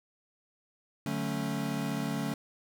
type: chord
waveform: square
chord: D major seventh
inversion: none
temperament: equal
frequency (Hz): 146.83 / 185 / 220 / 277.2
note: D3 / F#3 / A3 / C#4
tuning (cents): 0 / 0 / 0 / 0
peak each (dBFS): -37 / -39 / -36 / -37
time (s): 1.06-2.34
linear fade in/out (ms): 2
effects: none